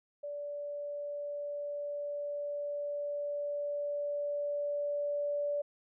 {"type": "tone with level ramp", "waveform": "sine", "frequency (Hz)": 580, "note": "D5", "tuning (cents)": -22, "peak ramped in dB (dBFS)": [-37, -30], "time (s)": [0.23, 5.62], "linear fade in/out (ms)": 10, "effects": []}